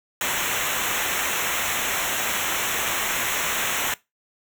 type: noise with comb filter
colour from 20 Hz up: pink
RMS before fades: -25 dBFS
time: 0.21-3.94 s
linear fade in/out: 2 ms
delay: 0.21 ms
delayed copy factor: -0.9
effects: noise-tail reverb RT60 0.2 s tail -20 dB re dry